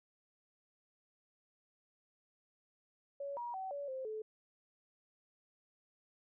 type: tone with pitch steps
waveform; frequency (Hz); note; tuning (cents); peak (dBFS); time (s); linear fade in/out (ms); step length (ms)
sine; 562 / 955 / 761 / 569 / 524 / 433.9; C#5 / A#5 / F#5 / C#5 / C5 / A4; +24 / +42 / +48 / +45 / +2 / -24; -39; 3.2-4.22; 5; 170
effects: none